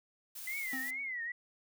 blue noise, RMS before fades -45 dBFS, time 0.35-0.91 s, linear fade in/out 10 ms
sine tone with vibrato, 2023 Hz, B6, 41 cents sharp, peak -36 dBFS, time 0.47-1.32 s, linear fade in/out 5 ms, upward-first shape triangle, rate 2.3 Hz, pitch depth 190 cents each way
square tone with exponential decay, 261.6 Hz, C4, in tune, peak -39 dBFS, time 0.73-1.15 s, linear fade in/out 2 ms, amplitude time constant 90 ms
effects none

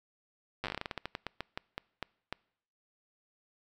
slowing click train, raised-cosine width 0.3 ms, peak -19 dBFS, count 21, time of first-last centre 0.64-2.326 s, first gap 8 ms, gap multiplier 1.21, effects noise-tail reverb RT60 0.7 s tail -26 dB re dry

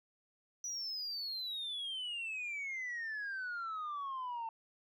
sine exponential sweep, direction down, 5920 to 894 Hz, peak -36 dBFS, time 0.64-4.49 s, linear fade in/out 2 ms, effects tanh soft clip ceiling -36 dBFS

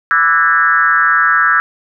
sine tone with frequency modulation, 1480 Hz, F#6, in tune, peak -8 dBFS, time 0.11-1.6 s, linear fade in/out 0 ms, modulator 159 Hz, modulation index 1.7, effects none

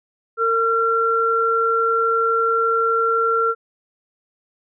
sine tone pair together, 455.8 / 1365.9 Hz, A#4 / F6, -39 / -39 cents, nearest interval octave + perfect fifth, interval 1900 cents, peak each -20 / -17 dBFS, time 0.37-3.55 s, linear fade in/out 50 ms, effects none

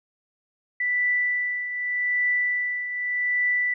sine tone with tremolo, 1975.5 Hz, B6, in tune, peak -19 dBFS, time 0.8-3.74 s, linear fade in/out 5 ms, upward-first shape triangle, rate 0.84 Hz, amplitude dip 65%, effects none

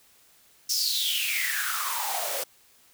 white noise with high-pass filter sweep, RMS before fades -28 dBFS, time 0.69-2.44 s, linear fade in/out 10 ms, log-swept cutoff 5600 to 500 Hz, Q 8.1, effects white hiss -59 dBFS RMS until 2.93 s

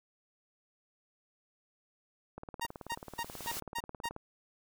click train, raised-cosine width 1 ms, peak -29 dBFS, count 34, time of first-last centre 2.38-4.164 s, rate 18.5 Hz
sawtooth tone bursts, 932.3 Hz, A#5, in tune, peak -30 dBFS, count 6, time 2.61-4.09 s, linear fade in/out 10 ms, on 55 ms, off 230 ms
white noise with exponential growth, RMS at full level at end -38 dBFS, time 2.68-3.6 s, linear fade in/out 5 ms, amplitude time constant 200 ms
effects none

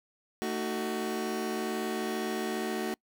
30% pulse chord, D# diminished, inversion second, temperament just, 224 / 311.1 / 373.4 Hz, A3 / D#4 / F#4, +31 / 0 / +16 cents, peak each -32 / -36 / -31 dBFS, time 0.42-2.94 s, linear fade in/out 0 ms, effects noise-tail reverb RT60 0.1 s tail -26 dB re dry

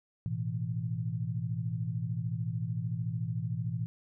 sine chord, A suspended second, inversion none, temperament equal, 110 / 123.47 / 164.81 Hz, A2 / B2 / E3, 0 / 0 / 0 cents, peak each -35 / -35 / -36 dBFS, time 0.26-3.86 s, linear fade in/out 0 ms, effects none

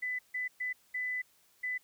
sine tone bursts at uneven times, 2000 Hz, B6, 21 cents sharp, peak -32 dBFS, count 5, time 0.02-0.19 / 0.34-0.48 / 0.6-0.73 / 0.94-1.22 / 1.63-1.78 s, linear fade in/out 10 ms, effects white hiss -67 dBFS RMS until 1.83 s

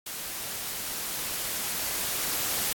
white noise with level ramp, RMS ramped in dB -36 to -28 dBFS, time 0.06-2.73 s, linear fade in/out 5 ms, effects AAC 64 kbps

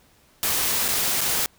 white noise with dropouts, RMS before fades -23 dBFS, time 0.43-1.46 s, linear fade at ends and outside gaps 0 ms, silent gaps 0.881-0.886 / 1.208-1.214 s, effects pink hiss -58 dBFS RMS until 1.58 s

